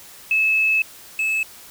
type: tone pair in turn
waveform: sine / triangle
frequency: 2600 / 2600 Hz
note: E7 / E7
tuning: -24 / -24 cents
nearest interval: unison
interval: 0 cents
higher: neither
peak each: -15 / -17 dBFS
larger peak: first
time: 0.31-0.82 / 1.19-1.43 s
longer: first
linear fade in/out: 2 ms
effects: white hiss -43 dBFS RMS until 1.7 s